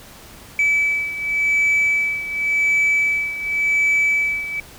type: beating tone pair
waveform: sine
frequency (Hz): 2300 / 2300.9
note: D7 / D7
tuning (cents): -37 / -36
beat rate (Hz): 0.9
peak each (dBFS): -16 / -20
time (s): 0.59-4.6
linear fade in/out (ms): 2
effects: tanh soft clip ceiling -12 dBFS + pink hiss -42 dBFS RMS until 4.78 s